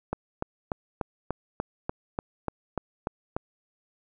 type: click train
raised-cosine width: 1 ms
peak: -14 dBFS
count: 12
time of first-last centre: 0.13-3.365 s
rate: 3.4 Hz
effects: none